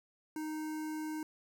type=tone with notch filter; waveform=square; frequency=310 Hz; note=D#4; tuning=6 cents flat; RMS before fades=-39 dBFS; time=0.36-1.23 s; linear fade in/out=2 ms; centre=3400 Hz; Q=1; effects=none